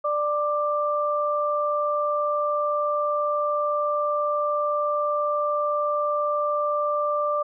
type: tone pair together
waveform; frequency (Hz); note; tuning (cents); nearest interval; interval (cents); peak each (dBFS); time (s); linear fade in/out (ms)
sine; 591 / 1182; D5 / D6; +11 / +11; octave; 1200; -24; 0.04-7.43; 10
effects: none